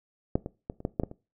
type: clicks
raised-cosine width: 2 ms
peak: -10 / -21 / -19 / -29 / -14 / -12 / -16 / -28 dBFS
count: 8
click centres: 0.355 / 0.461 / 0.699 / 0.804 / 0.851 / 0.998 / 1.035 / 1.114 s
effects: noise-tail reverb RT60 0.3 s tail -20 dB re dry